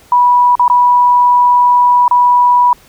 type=tone with dropouts; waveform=sine; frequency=979 Hz; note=B5; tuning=15 cents flat; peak=-5 dBFS; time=0.12-2.73 s; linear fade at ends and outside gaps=2 ms; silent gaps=0.554-0.595 / 0.68-0.699 / 2.08-2.111 s; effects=pink hiss -44 dBFS RMS until 2.88 s